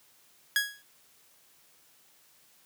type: tone with exponential decay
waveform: sawtooth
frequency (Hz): 1661.2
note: G#6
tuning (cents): 0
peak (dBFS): -17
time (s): 0.56-0.82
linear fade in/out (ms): 1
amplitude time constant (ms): 56
effects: white hiss -62 dBFS RMS until 2.65 s + high-pass 80 Hz 12 dB/octave